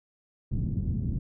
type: low-pass noise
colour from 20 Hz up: white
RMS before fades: -29 dBFS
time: 0.51-1.19 s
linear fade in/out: 5 ms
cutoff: 190 Hz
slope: 24 dB/octave
effects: none